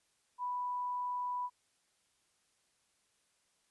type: tone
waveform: sine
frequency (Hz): 987.8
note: B5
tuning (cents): 0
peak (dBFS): -34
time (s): 0.38-1.5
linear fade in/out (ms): 50
effects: white hiss -75 dBFS RMS until 3.7 s + resampled to 24000 Hz